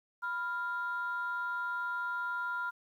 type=tone pair together; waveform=sine; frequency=987.8 / 1397 Hz; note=B5 / F6; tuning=0 / 0 cents; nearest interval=tritone; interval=600 cents; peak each=-37 / -33 dBFS; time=0.22-2.71 s; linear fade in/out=20 ms; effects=tanh soft clip ceiling -27 dBFS + 11-bit